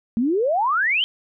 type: exponential sweep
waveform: sine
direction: up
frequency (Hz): 216.7 to 3188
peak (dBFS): -17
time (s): 0.17-1.04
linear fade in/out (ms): 0
effects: none